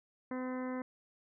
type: harmonic tone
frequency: 255.1 Hz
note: C4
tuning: 44 cents flat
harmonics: 1 / 2 / 3 / 4 / 5 / 6 / 7 / 8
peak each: -37 / -42 / -51 / -47 / -53 / -54 / -54 / -54 dBFS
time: 0.31-0.82 s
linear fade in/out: 2 ms
effects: none